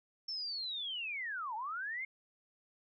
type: linear two-way sweep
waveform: sine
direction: down then up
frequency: 5410 to 830.6 to 2175 Hz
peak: -37 dBFS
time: 0.28-2.05 s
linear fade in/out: 5 ms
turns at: 1.55 s
effects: none